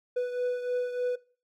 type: beating tone pair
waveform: triangle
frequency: 493.9 / 497.2 Hz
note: B4 / B4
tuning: 0 / +12 cents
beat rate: 3.3 Hz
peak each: -26 / -33 dBFS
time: 0.16-1.16 s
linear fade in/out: 10 ms
effects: noise-tail reverb RT60 0.4 s tail -21 dB re dry